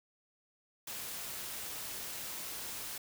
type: noise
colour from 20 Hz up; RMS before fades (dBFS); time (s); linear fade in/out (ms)
white; -42; 0.87-2.98; 5
effects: none